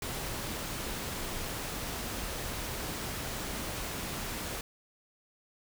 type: noise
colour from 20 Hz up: pink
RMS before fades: -37 dBFS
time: 0.02-4.61 s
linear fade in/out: 2 ms
effects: none